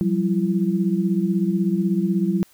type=tone cluster; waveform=sine; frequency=177.5 / 193.7 / 335.8 Hz; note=F3 / G3 / E4; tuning=+28 / -20 / +32 cents; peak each=-23 / -20 / -25 dBFS; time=0.01-2.43 s; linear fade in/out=0 ms; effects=white hiss -55 dBFS RMS until 2.53 s